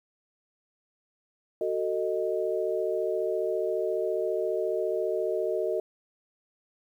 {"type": "chord", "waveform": "sine", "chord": "D# diminished", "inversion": "first", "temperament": "just", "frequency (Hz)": [373.4, 448, 622.3], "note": ["F#4", "A4", "D#5"], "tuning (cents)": [16, 31, 0], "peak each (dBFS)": -30, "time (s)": [1.61, 5.8], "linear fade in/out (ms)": 2, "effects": ["10-bit"]}